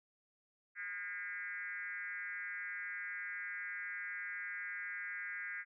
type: tone with frequency modulation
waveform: sine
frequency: 1814 Hz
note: A#6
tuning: 48 cents flat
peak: -40 dBFS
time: 0.75-5.65 s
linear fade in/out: 50 ms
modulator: 192 Hz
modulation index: 1.8
effects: none